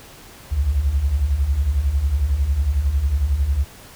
sine beating tone pair, 62 / 73 Hz, B1 / D2, +7 / -10 cents, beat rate 11 Hz, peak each -23 / -17 dBFS, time 0.51-3.65 s, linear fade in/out 20 ms, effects pink hiss -43 dBFS RMS until 3.95 s

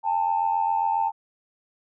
sine tone pair together, 809 / 896.4 Hz, G#5 / A5, -46 / +32 cents, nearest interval major second, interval 178 cents, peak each -24 / -22 dBFS, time 0.03-1.12 s, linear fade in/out 50 ms, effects tanh soft clip ceiling -13 dBFS

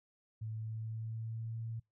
sine tone with pitch glide, 110 to 113.68 Hz, A2 to A#2, 0 to -43 cents, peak -38 dBFS, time 0.41-1.8 s, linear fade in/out 10 ms, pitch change +57 cents, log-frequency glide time 0.53-1.6 s, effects noise-tail reverb RT60 0.2 s tail -26 dB re dry

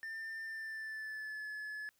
triangle tone with pitch glide, 1794 to 1714 Hz, A6 to A6, +33 to -46 cents, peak -39 dBFS, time 0.03-1.89 s, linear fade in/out 0 ms, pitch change -79 cents, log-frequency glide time 0.45-1.49 s, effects white hiss -75 dBFS RMS until 1.99 s

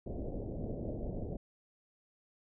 pink low-pass noise, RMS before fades -39 dBFS, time 0.06-1.37 s, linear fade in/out 10 ms, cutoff 640 Hz, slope 48 dB/octave, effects none

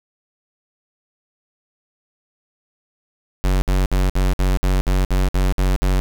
square tone bursts, 46.63 Hz, F#1, 14 cents sharp, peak -15 dBFS, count 11, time 3.44-6 s, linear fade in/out 0 ms, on 180 ms, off 58 ms, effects none

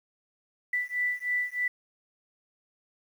sine beating tone pair, 1975.5 / 1978.7 Hz, B6 / B6, 0 / +3 cents, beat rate 3.2 Hz, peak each -30 dBFS, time 0.73-1.68 s, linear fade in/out 5 ms, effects 9-bit

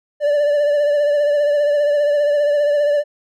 triangle tone with vibrato, 584 Hz, D5, 10 cents flat, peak -11 dBFS, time 0.2-3.04 s, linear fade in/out 50 ms, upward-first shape triangle, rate 15 Hz, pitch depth 41 cents each way, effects none

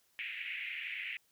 pink band-pass noise, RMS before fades -41 dBFS, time 0.19-1.17 s, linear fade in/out 0 ms, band 2000 to 2700 Hz, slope 48 dB/octave, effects white hiss -72 dBFS RMS until 1.31 s

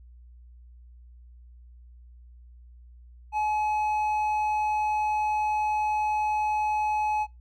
sine tone with hard clipping, 850 Hz, G#5, 40 cents sharp, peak -25 dBFS, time 3.32-7.27 s, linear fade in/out 50 ms, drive 5 dB, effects noise-tail reverb RT60 0.2 s tail -24 dB re dry + added 60 Hz sine -47 dBFS peak until 7.4 s

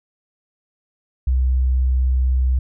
sine tone, 64 Hz, C2, 38 cents flat, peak -14 dBFS, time 1.27-2.59 s, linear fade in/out 5 ms, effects none

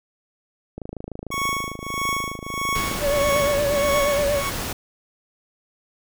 click train, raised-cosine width 2 ms, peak -19 dBFS, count 85, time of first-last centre 0.78-3.926 s, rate 26.7 Hz
25% pulse tone with tremolo, 1108.7 Hz, C#6, in tune, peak -17 dBFS, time 1.31-4.5 s, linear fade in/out 10 ms, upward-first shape triangle, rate 1.6 Hz, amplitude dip 95%
pink noise, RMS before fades -28 dBFS, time 2.75-4.73 s, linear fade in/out 5 ms
triangle tone with vibrato, 574 Hz, D5, 40 cents flat, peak -17 dBFS, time 3-4.43 s, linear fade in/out 50 ms, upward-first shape sine, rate 8.5 Hz, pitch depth 50 cents each way
effects none

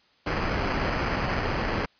pink noise with sample-and-hold, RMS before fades -27 dBFS, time 0.26-1.86 s, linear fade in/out 10 ms, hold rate 3675 Hz, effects white hiss -62 dBFS RMS until 1.99 s + resampled to 11025 Hz

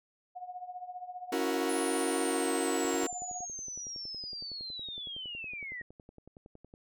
sine tone with tremolo, 725 Hz, F#5, 35 cents flat, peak -36 dBFS, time 0.35-3.46 s, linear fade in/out 20 ms, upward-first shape triangle, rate 15 Hz, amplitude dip 85%
40% pulse chord, F# dominant seventh, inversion second, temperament equal with one note detuned, 276.1 / 329.6 / 370 / 466.2 Hz, C#4 / E4 / F#4 / A#4, -7 / 0 / 0 / 0 cents, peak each -34 dBFS, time 1.32-3.07 s, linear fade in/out 5 ms
sine linear sweep, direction down, 10010 to 1864.7 Hz, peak -38 dBFS, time 1.69-5.82 s, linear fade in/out 5 ms
click train, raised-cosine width 2 ms, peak -38 dBFS, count 43, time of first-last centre 2.85-6.739 s, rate 10.8 Hz
effects none

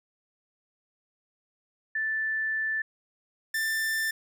sine / 45% pulse tone pair in turn, 1760 / 1778.4 Hz, A6 / A6, 0 / +18 cents, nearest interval unison, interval 18 cents, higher second, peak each -26 dBFS, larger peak neither, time 1.95-2.82 / 3.54-4.11 s, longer first, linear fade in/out 5 ms, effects none

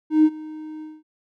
triangle tone with ADSR envelope, 310 Hz, D#4, 6 cents flat, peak -6 dBFS, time 0.1-1.03 s, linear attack 140 ms, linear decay 55 ms, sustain -24 dB, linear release 210 ms, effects tanh soft clip ceiling -8 dBFS

